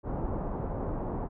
pink low-pass noise, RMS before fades -33 dBFS, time 0.03-1.29 s, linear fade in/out 50 ms, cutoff 950 Hz, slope 24 dB/octave, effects none

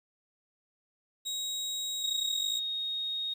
30% pulse tone, 3800 Hz, A#7, 33 cents sharp, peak -30 dBFS, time 1.25-2.6 s, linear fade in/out 20 ms
sine tone with pitch glide, 3771 to 3734 Hz, A#7 to A#7, +19 to +2 cents, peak -31 dBFS, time 2.02-3.34 s, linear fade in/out 10 ms, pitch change -17 cents, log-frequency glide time 2.2-2.64 s
effects 10-bit

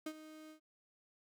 35% pulse tone with ADSR envelope, 311.1 Hz, D#4, in tune, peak -36 dBFS, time 0.06-0.6 s, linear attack 5 ms, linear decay 61 ms, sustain -14 dB, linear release 100 ms, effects none

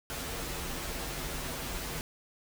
pink noise with comb filter, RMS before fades -37 dBFS, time 0.1-2.01 s, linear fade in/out 0 ms, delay 9.7 ms, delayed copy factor -0.85, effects none

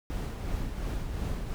brown noise with tremolo, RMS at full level -31 dBFS, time 0.1-1.54 s, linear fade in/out 0 ms, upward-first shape triangle, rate 2.8 Hz, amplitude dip 45%, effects none

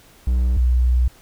triangle / sine tone pair in turn, 61.74 / 61.74 Hz, B1 / B1, 0 / 0 cents, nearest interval unison, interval 0 cents, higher neither, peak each -13 dBFS, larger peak neither, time 0.27-0.57 / 0.57-1.08 s, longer second, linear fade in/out 5 ms, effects pink hiss -50 dBFS RMS until 1.21 s

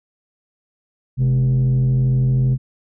sine tone with frequency modulation, 130 Hz, C3, 11 cents flat, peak -11 dBFS, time 1.17-2.58 s, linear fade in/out 50 ms, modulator 82.4 Hz, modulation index 0.37, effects tanh soft clip ceiling -12 dBFS

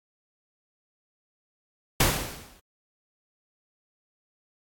pink noise with exponential decay, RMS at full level -18 dBFS, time 2-2.6 s, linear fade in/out 5 ms, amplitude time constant 130 ms, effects AAC 64 kbps

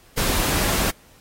pink noise, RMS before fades -22 dBFS, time 0.17-0.91 s, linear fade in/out 10 ms, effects pink hiss -53 dBFS RMS until 1.2 s + AAC 48 kbps

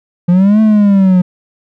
triangle linear two-way sweep, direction up then down, 171.6 to 220 to 178.7 Hz, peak -3 dBFS, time 0.28-1.22 s, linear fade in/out 10 ms, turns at 0.61 s, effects none

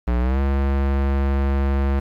square tone with pitch glide, 60.2 to 68.75 Hz, B1 to C#2, -44 to -14 cents, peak -18 dBFS, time 0.07-2 s, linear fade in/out 10 ms, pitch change +230 cents, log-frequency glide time 0.19-0.4 s, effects low-pass 2000 Hz 12 dB/octave + 8-bit

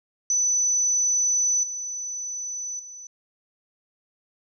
sine tone with level steps, 5990 Hz, F#8, 20 cents sharp, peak -19 / -29 / -38 dBFS, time 0.3-3.07 s, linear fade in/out 2 ms, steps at 1.63 / 2.79 s, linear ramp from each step 5 ms, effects none

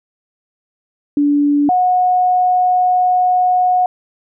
sine tone pair in turn, 289.4 / 729.2 Hz, D4 / F#5, -25 / -25 cents, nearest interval octave + major third, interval 1600 cents, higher second, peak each -10 dBFS, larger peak neither, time 1.17-1.69 / 1.69-3.86 s, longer second, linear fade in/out 2 ms, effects none

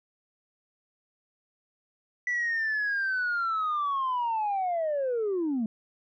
sine linear sweep, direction down, 1975.5 to 210.9 Hz, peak -24 dBFS, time 2.27-5.66 s, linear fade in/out 2 ms, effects tanh soft clip ceiling -23 dBFS

